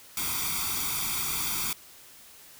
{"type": "noise with comb filter", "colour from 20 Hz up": "white", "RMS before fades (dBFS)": -30, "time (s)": [0.17, 1.73], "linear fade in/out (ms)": 2, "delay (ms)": 0.86, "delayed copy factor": 0.9, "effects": ["white hiss -51 dBFS RMS until 2.59 s"]}